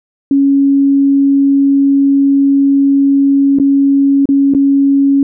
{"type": "tone with dropouts", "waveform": "sine", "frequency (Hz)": 277.2, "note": "C#4", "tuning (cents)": 0, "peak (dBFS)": -6, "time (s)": [0.31, 5.23], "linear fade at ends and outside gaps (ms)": 2, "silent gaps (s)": [[3.587, 3.598], [4.256, 4.289], [4.538, 4.548]], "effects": []}